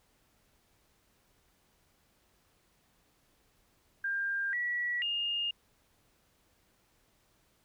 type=tone with pitch steps; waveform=sine; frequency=1598 / 1937 / 2832 Hz; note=G6 / B6 / F7; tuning=+33 / -34 / +23 cents; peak=-30 dBFS; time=4.04-5.51 s; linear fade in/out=5 ms; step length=490 ms; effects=pink hiss -70 dBFS RMS until 7.64 s